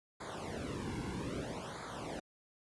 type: noise with flanger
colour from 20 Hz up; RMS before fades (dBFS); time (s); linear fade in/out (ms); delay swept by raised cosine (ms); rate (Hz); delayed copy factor
brown; -41; 0.2-2.2; 10; 0.35 to 1.65; 0.62; -0.95
effects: high-pass 60 Hz 12 dB/octave + resampled to 24000 Hz